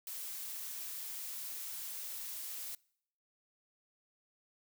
blue noise, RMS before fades -43 dBFS, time 0.07-2.75 s, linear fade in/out 2 ms, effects noise-tail reverb RT60 0.7 s tail -25 dB re dry

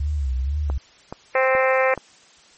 sine tone with vibrato, 68.9 Hz, C#2, 10 cents flat, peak -20 dBFS, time 0-0.78 s, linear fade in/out 5 ms, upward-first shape sine, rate 2.1 Hz, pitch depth 150 cents each way
click train, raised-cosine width 1 ms, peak -16 dBFS, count 4, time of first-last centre 0.7-1.977 s, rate 2.35 Hz
harmonic tone, 261.8 Hz, C4, 1 cent sharp, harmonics 2 / 3 / 4 / 5 / 6 / 7 / 8 / 9 / 10, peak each -18 / -25 / -26 / -27 / -31 / -25 / -26 / -30 / -35 dBFS, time 1.35-1.94 s, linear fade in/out 2 ms
effects white hiss -51 dBFS RMS until 2.57 s + MP3 32 kbps

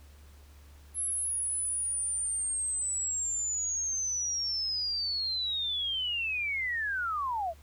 sine linear sweep, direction down, 11040 to 622.3 Hz, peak -29 dBFS, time 0.94-7.54 s, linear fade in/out 50 ms, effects added 72 Hz sine -51 dBFS peak until 7.62 s + pink hiss -61 dBFS RMS until 7.62 s

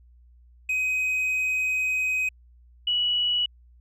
triangle / sine tone pair in turn, 2519 / 2936 Hz, D#7 / F#7, +21 / -14 cents, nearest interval minor third, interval 265 cents, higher second, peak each -21 dBFS, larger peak neither, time 0.69-2.29 / 2.87-3.46 s, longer first, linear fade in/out 5 ms, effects added 60 Hz sine -51 dBFS peak until 3.8 s + resampled to 32000 Hz

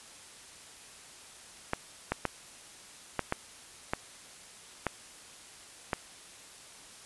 clicks, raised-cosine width 0.5 ms, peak -13 dBFS, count 8, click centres 1.734 / 2.12 / 2.253 / 3.193 / 3.324 / 3.935 / 4.867 / 5.932 s, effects white hiss -51 dBFS RMS until 7.05 s + resampled to 24000 Hz

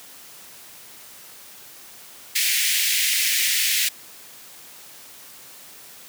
pink high-pass noise, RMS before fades -21 dBFS, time 2.35-3.89 s, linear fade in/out 10 ms, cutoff 1900 Hz, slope 48 dB/octave, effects white hiss -44 dBFS RMS until 6.08 s + high-pass 100 Hz 12 dB/octave

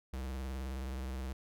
square tone with vibrato, 65.41 Hz, C2, in tune, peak -38 dBFS, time 0.13-1.33 s, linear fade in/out 5 ms, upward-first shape sine, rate 19 Hz, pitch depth 78 cents each way, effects none

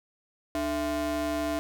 square ring-modulated tone, 185 Hz, F#3, in tune, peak -25 dBFS, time 0.55-1.59 s, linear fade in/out 0 ms, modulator 483 Hz, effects none

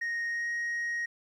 sine tone with pitch glide, 1864.7 to 1879.8 Hz, A#6 to A#6, 0 to +14 cents, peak -27 dBFS, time 0.01-1.06 s, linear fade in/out 10 ms, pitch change +14 cents, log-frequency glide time 0.28-0.49 s, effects tanh soft clip ceiling -29 dBFS + 11-bit

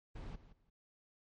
brown noise with echo, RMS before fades -45 dBFS, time 0.15-0.36 s, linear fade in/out 10 ms, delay 170 ms, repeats 2, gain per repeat -14 dB, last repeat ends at 0.7 s, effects low-pass 5000 Hz 12 dB/octave + MP3 48 kbps

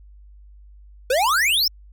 square exponential sweep, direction up, 478.9 to 5588 Hz, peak -17 dBFS, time 1.1-1.68 s, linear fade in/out 5 ms, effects added 50 Hz sine -43 dBFS peak until 1.92 s

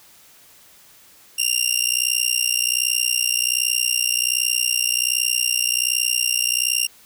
15% pulse tone with amplitude modulation, 2794 Hz, F7, in tune, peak -7 dBFS, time 1.38-6.87 s, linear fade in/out 10 ms, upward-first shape sine, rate 61.3 Hz, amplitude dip 95%, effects white hiss -50 dBFS RMS until 7.05 s

